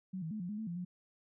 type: tone with pitch steps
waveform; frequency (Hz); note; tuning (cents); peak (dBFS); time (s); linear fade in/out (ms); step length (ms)
sine; 187.3 / 160.4 / 214.9 / 176.5 / 209.5 / 220.4 / 171.9 / 179.1; F#3 / E3 / A3 / F3 / G#3 / A3 / F3 / F3; +21 / -47 / -41 / +19 / +15 / +3 / -27 / +44; -37; 0.13-0.85; 10; 90
effects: none